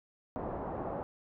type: low-pass noise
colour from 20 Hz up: white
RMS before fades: -38 dBFS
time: 0.36-1.03 s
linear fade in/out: 0 ms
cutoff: 880 Hz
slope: 24 dB/octave
effects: none